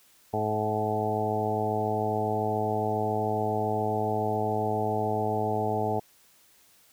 harmonic tone with a mistuned harmonic, 107.2 Hz, A2, 45 cents flat, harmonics 1 / 2 / 3 / 4 / 5 / 6 / 7 / 8, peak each -33 / -35 / -37 / -31 / -38 / -33 / -31 / -34 dBFS, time 0.33-6 s, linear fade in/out 10 ms, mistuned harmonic 6, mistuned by +19 cents, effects white hiss -60 dBFS RMS until 6.92 s

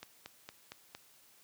click train, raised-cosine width 0.2 ms, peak -27 dBFS, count 5, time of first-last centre 0.03-0.95 s, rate 4.35 Hz, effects white hiss -63 dBFS RMS until 1.43 s + high-pass 80 Hz 12 dB/octave

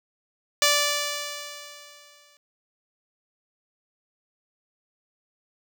5% pulse tone with exponential decay, 584 Hz, D5, 10 cents flat, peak -5 dBFS, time 0.62-2.37 s, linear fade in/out 1 ms, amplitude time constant 380 ms, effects none

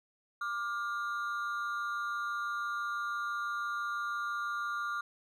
triangle ring-modulated tone, 1297 Hz, E6, 28 cents flat, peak -28 dBFS, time 0.41-5.01 s, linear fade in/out 5 ms, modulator 113 Hz, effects none

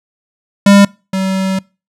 square tone pair in turn, 200 / 190.67 Hz, G3 / G3, +35 / -48 cents, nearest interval minor second, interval 83 cents, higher first, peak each -4 / -14 dBFS, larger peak first, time 0.66-0.85 / 1.13-1.59 s, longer second, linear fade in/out 5 ms, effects noise-tail reverb RT60 0.3 s tail -24 dB re dry + low-pass 10000 Hz 12 dB/octave

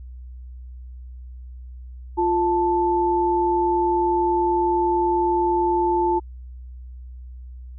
sine tone pair together, 349.2 / 880 Hz, F4 / A5, 0 / 0 cents, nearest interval octave + major third, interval 1600 cents, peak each -20 dBFS, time 2.17-6.2 s, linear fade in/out 20 ms, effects added 62 Hz sine -35 dBFS peak until 7.78 s

